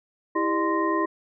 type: tone cluster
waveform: sine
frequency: 328.2 / 398.3 / 603 / 1039 / 1861 Hz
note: E4 / G4 / D5 / C6 / A#6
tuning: -8 / +28 / +46 / -12 / -3 cents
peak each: -25 / -29 / -32 / -25 / -33 dBFS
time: 0.35-1.06 s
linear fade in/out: 10 ms
effects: none